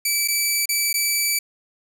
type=tone with dropouts; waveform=10% pulse; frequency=2310 Hz; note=D7; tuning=29 cents flat; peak=-10 dBFS; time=0.05-1.39 s; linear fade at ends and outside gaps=5 ms; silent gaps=0.277-0.283 / 0.657-0.69 / 0.93-0.94 s; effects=none